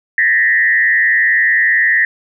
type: tone with frequency modulation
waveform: sine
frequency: 1864.7 Hz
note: A#6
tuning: in tune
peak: -9 dBFS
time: 0.18-2.05 s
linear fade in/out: 2 ms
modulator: 109 Hz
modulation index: 1.1
effects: none